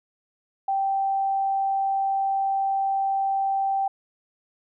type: tone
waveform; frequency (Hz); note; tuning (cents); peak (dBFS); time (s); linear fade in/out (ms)
sine; 781; G5; -7; -21; 0.68-3.88; 5
effects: none